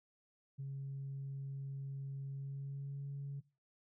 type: tone with pitch glide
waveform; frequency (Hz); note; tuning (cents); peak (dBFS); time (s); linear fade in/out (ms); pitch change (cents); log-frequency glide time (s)
sine; 137.2 to 140.08; C#3 to C#3; -17 to +18; -39; 0.58-3.41; 20; +35; 2.29-3.09
effects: noise-tail reverb RT60 0.3 s tail -19 dB re dry + tanh soft clip ceiling -37 dBFS